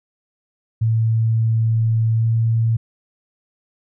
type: tone with pitch glide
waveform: sine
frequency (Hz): 112.6 to 113.71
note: A2 to A#2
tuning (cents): +40 to -43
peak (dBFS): -14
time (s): 0.81-2.77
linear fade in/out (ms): 10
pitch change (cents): +17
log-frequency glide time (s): 2.14-2.26
effects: none